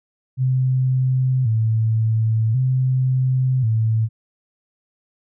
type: tone with vibrato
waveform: sine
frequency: 120 Hz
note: B2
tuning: 49 cents flat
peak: -15 dBFS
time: 0.37-4.09 s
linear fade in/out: 50 ms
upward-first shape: square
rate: 0.46 Hz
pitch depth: 130 cents each way
effects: none